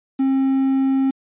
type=tone with quantisation; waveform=triangle; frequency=267.8 Hz; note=C4; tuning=40 cents sharp; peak=-13 dBFS; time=0.19-1.11 s; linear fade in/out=10 ms; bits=7; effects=resampled to 8000 Hz